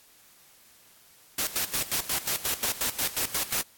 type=noise with tremolo; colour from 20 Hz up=white; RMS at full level=-27 dBFS; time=1.38-3.62 s; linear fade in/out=5 ms; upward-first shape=square; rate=5.6 Hz; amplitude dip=80%; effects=white hiss -57 dBFS RMS until 3.77 s + AAC 64 kbps